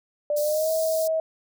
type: tone with pitch glide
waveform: sine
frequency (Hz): 591 to 640.8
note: D5 to E5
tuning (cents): +11 to -49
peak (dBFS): -21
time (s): 0.3-1.2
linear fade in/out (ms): 2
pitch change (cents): +140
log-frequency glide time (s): 0.4-0.7
type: high-pass noise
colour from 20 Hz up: white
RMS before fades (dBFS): -34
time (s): 0.36-1.08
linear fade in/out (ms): 10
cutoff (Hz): 4200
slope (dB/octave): 48
effects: none